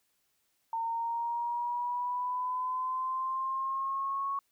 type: linear sweep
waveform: sine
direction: up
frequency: 909 to 1108.7 Hz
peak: -30 dBFS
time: 0.73-4.39 s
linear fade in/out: 2 ms
effects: white hiss -75 dBFS RMS until 4.51 s